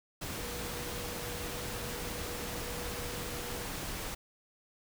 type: tone in noise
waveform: sine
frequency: 483.5 Hz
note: B4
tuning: 37 cents flat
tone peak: -45 dBFS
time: 0.38-3.66 s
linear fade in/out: 10 ms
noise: pink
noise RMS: -39 dBFS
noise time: 0.21-4.15 s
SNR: -9 dB
effects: none